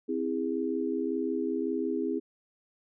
sine chord, C augmented, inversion none, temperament just, 261.6 / 327 / 408.8 Hz, C4 / E4 / G#4, 0 / -14 / -27 cents, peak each -32 dBFS, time 0.08-2.2 s, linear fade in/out 20 ms, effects none

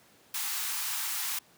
white high-pass noise, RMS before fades -33 dBFS, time 0.34-1.39 s, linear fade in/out 5 ms, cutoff 790 Hz, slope 96 dB/octave, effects pink hiss -60 dBFS RMS until 1.57 s + high-pass 150 Hz 12 dB/octave

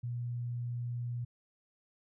sine tone, 120.6 Hz, B2, 41 cents flat, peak -34 dBFS, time 0.03-1.25 s, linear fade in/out 10 ms, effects none

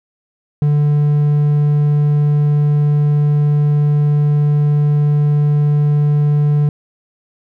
triangle tone, 147.2 Hz, D3, 4 cents sharp, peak -8 dBFS, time 0.62-6.69 s, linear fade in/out 2 ms, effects none

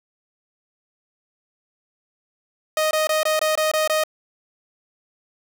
sawtooth tone bursts, 622.3 Hz, D#5, in tune, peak -14 dBFS, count 8, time 2.77-4.037 s, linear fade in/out 2 ms, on 140 ms, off 21 ms, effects none

